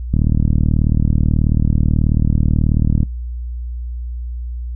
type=click train; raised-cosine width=5 ms; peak=-3 dBFS; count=112; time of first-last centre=0.14-3.031 s; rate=38.4 Hz; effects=noise-tail reverb RT60 0.1 s tail -18 dB re dry + added 60 Hz sine -22 dBFS peak until 4.75 s